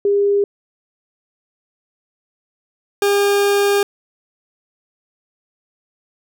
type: tone pair in turn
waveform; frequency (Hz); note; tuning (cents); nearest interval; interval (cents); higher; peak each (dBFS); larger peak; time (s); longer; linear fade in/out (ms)
sine / 40% pulse; 403.7 / 403.7; G#4 / G#4; -49 / -49; unison; 0; neither; -12; neither; 0.05-0.44 / 3.02-3.83; second; 2
effects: none